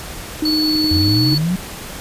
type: tone with tremolo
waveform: sine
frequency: 308.1 Hz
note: D#4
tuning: 17 cents flat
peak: -15 dBFS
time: 0.42-1.35 s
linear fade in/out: 5 ms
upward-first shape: triangle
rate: 19 Hz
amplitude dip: 25%
type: tone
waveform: triangle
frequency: 4428 Hz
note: C#8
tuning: 3 cents flat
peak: -16 dBFS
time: 0.45-1.38 s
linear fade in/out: 5 ms
type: clicks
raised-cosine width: 3 ms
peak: -15 dBFS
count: 5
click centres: 0.754 / 0.843 / 0.97 / 1.08 / 1.327 s
type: exponential sweep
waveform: sine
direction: up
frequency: 82.41 to 190 Hz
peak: -15 dBFS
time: 0.91-1.56 s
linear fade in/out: 5 ms
effects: pink hiss -31 dBFS RMS until 2 s + resampled to 32000 Hz